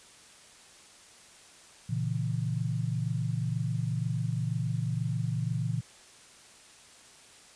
sine chord, A# diminished, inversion none, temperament equal, 116.54 / 138.59 / 164.81 Hz, A#2 / C#3 / E3, 0 / 0 / 0 cents, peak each -31 / -33 / -33 dBFS, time 1.89-5.81 s, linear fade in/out 10 ms, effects white hiss -54 dBFS RMS until 7.55 s + resampled to 22050 Hz

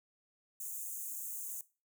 white high-pass noise, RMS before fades -42 dBFS, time 0.6-1.61 s, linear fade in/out 2 ms, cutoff 6300 Hz, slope 96 dB/octave, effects noise-tail reverb RT60 0.3 s tail -18 dB re dry

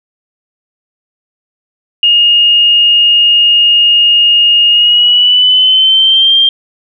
sine tone with pitch glide, 2850 to 3181 Hz, F7 to G7, +34 to +25 cents, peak -4 dBFS, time 2.03-6.49 s, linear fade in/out 2 ms, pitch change +191 cents, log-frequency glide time 4.7-6.34 s, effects none

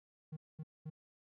triangle tone bursts, 155.56 Hz, D#3, in tune, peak -39 dBFS, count 3, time 0.32-0.901 s, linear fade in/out 10 ms, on 47 ms, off 220 ms, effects none

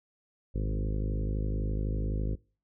harmonic tone with a mistuned harmonic, 51.91 Hz, G#1, in tune, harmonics 1 / 2 / 3 / 4 / 5 / 6 / 7 / 8 / 9 / 10, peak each -29 / -35 / -39 / -41 / -43 / -45 / -46 / -47 / -48 / -49 dBFS, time 0.54-2.36 s, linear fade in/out 20 ms, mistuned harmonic 2, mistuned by +39 cents, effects noise-tail reverb RT60 0.4 s tail -25 dB re dry

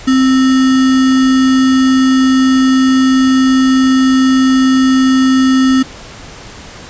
sine tone with sample-and-hold, 261.6 Hz, C4, in tune, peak -6 dBFS, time 0.07-5.83 s, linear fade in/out 10 ms, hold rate 1575 Hz, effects pink hiss -32 dBFS RMS until 6.89 s + resampled to 16000 Hz

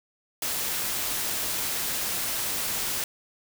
white noise, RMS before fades -29 dBFS, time 0.42-3.04 s, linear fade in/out 2 ms, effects none

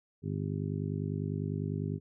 harmonic tone, 50 Hz, G1, 35 cents sharp, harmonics 2 / 3 / 4 / 5 / 6 / 7 / 8, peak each -36 / -35 / -41 / -40 / -46 / -47 / -43 dBFS, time 0.22-2 s, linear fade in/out 50 ms, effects none

